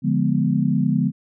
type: chord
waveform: sine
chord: D diminished seventh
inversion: none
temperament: equal with one note detuned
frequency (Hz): 144.89 / 174.61 / 207.7 / 246.9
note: D3 / F3 / Ab3 / Cb4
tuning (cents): -23 / 0 / 0 / 0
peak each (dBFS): -22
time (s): 0.02-1.12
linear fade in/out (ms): 50
effects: none